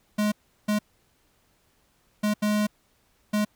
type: tone bursts at uneven times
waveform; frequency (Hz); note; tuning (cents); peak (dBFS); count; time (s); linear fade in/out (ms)
square; 209.9; G#3; +19; -22; 5; 0.18-0.32 / 0.68-0.79 / 2.23-2.34 / 2.42-2.67 / 3.33-3.45; 10
effects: pink hiss -66 dBFS RMS until 3.55 s